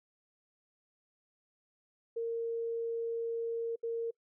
sine tone bursts at uneven times, 461.2 Hz, A#4, 19 cents flat, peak -32 dBFS, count 2, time 2.16-3.76 / 3.83-4.11 s, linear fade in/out 10 ms, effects noise-tail reverb RT60 0.1 s tail -26 dB re dry

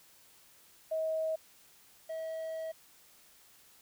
sine / triangle tone pair in turn, 637 / 643.7 Hz, D#5 / E5, +41 / -41 cents, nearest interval unison, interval 18 cents, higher second, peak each -30 / -34 dBFS, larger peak first, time 0.91-1.36 / 2.09-2.72 s, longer second, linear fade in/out 10 ms, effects white hiss -61 dBFS RMS until 3.81 s

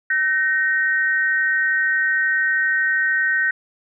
sine tone pair together, 1531.9 / 1864.7 Hz, G6 / A#6, -40 / 0 cents, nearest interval minor third, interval 340 cents, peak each -19 dBFS, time 0.1-3.51 s, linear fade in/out 5 ms, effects none

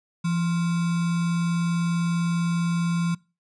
sine tone with sample-and-hold, 170.2 Hz, F3, 44 cents flat, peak -21 dBFS, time 0.24-3.15 s, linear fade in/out 10 ms, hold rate 1225 Hz, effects noise-tail reverb RT60 0.3 s tail -23 dB re dry + resampled to 22050 Hz

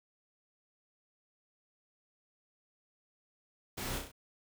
pink noise with echo, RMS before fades -40 dBFS, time 3.77-3.99 s, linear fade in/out 10 ms, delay 32 ms, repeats 4, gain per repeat -4 dB, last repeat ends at 4.118 s, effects none

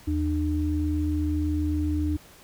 sine tone pair together, 79.8 / 301.3 Hz, D#2 / D4, +44 / +44 cents, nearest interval octave + major seventh, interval 2300 cents, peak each -25 / -26 dBFS, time 0.07-2.17 s, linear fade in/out 10 ms, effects pink hiss -51 dBFS RMS until 2.43 s

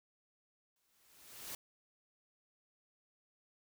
white noise with exponential growth, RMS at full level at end -43 dBFS, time 0.76-1.55 s, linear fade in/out 2 ms, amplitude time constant 170 ms, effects none

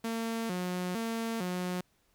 sawtooth tone with vibrato, 202.7 Hz, G#3, 42 cents flat, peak -28 dBFS, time 0.04-1.81 s, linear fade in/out 5 ms, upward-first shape square, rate 1.1 Hz, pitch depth 200 cents each way, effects pink hiss -71 dBFS RMS until 2.14 s

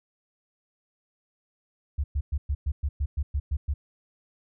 sine tone bursts, 71.4 Hz, D2, 48 cents flat, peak -23 dBFS, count 11, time 1.98-3.74 s, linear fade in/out 10 ms, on 60 ms, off 110 ms, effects none

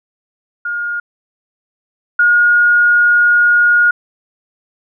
sine tone pair in turn, 1423 / 1434.6 Hz, F6 / F6, +32 / +46 cents, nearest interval unison, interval 14 cents, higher second, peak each -17 / -7 dBFS, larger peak second, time 0.65-1 / 2.19-3.91 s, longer second, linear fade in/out 5 ms, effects none

